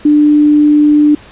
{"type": "tone", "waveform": "sine", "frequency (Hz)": 297.2, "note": "D4", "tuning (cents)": 21, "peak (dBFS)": -4, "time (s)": [0.05, 1.15], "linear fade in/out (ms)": 5, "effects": ["pink hiss -37 dBFS RMS until 1.31 s", "resampled to 8000 Hz"]}